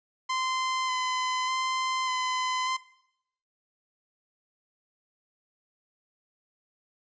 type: tone with vibrato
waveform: sawtooth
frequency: 1028 Hz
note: C6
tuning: 31 cents flat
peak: -23 dBFS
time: 0.29-2.77 s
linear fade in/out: 10 ms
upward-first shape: square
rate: 0.84 Hz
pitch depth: 14 cents each way
effects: noise-tail reverb RT60 0.8 s tail -21 dB re dry + resampled to 16000 Hz